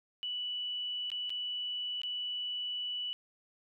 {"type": "tone with dropouts", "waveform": "sine", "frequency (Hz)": 2960, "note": "F#7", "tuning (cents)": 0, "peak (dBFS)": -34, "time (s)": [0.23, 3.13], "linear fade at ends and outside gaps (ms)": 0, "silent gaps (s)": [[1.102, 1.117], [1.295, 1.303], [2.017, 2.034]], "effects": []}